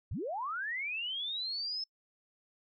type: linear sweep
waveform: sine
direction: up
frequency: 51.91 to 5274 Hz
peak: -34 dBFS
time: 0.11-1.84 s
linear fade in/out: 5 ms
effects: noise-tail reverb RT60 0.1 s tail -26 dB re dry